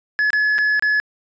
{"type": "tone with dropouts", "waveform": "triangle", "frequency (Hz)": 1705, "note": "G#6", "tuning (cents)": 45, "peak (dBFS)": -13, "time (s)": [0.19, 1], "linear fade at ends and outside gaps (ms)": 0, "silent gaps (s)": [[0.304, 0.332], [0.582, 0.587], [0.795, 0.824]], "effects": ["resampled to 16000 Hz"]}